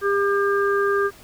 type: harmonic tone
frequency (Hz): 400.5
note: G4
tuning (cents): +37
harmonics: 1 / 3 / 4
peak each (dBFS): -19 / -24 / -25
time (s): 0.01-1.11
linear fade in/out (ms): 50
effects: pink hiss -47 dBFS RMS until 1.23 s